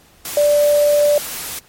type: tone in noise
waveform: sine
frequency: 587 Hz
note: D5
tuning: 1 cent flat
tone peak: -10 dBFS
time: 0.37-1.18 s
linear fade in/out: 2 ms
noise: white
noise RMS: -27 dBFS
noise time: 0.25-1.59 s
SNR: +14 dB
effects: pink hiss -50 dBFS RMS until 1.68 s + MP3 64 kbps